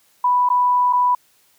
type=tone with dropouts; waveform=sine; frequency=988 Hz; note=B5; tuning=in tune; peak=-13 dBFS; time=0.24-1.15 s; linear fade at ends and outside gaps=5 ms; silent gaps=0.49-0.5 / 0.928-0.932 s; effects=white hiss -58 dBFS RMS until 1.58 s + high-pass 80 Hz 12 dB/octave